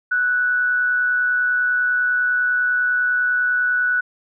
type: tone with amplitude modulation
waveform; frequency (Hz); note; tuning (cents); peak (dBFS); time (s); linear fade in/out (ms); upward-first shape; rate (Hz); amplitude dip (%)
sine; 1480; F#6; 0; -14; 0.11-4.01; 10; sine; 130; 40
effects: none